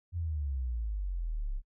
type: exponential sweep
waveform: sine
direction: down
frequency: 89.3 to 32.19 Hz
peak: -31 dBFS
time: 0.12-1.62 s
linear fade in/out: 50 ms
effects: noise-tail reverb RT60 0.1 s tail -22 dB re dry